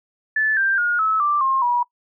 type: tone with pitch steps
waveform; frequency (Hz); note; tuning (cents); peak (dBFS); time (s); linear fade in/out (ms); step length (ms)
sine; 1742 / 1579.1 / 1431.4 / 1297.5 / 1176.2 / 1066.2 / 966.4; A6 / G6 / F6 / E6 / D6 / C6 / B5; -18 / +12 / +42 / -28 / +2 / +32 / -38; -16; 0.36-1.83; 5; 210
effects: noise-tail reverb RT60 0.1 s tail -23 dB re dry